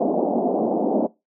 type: band-pass noise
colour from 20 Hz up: pink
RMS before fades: -21 dBFS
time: 0-1.07 s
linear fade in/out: 10 ms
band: 210 to 780 Hz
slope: 48 dB/octave
effects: noise-tail reverb RT60 0.2 s tail -19 dB re dry